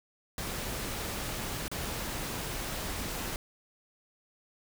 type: noise with dropouts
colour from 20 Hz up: pink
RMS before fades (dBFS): -36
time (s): 0.38-3.36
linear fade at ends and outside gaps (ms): 1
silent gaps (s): 1.681-1.715
effects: none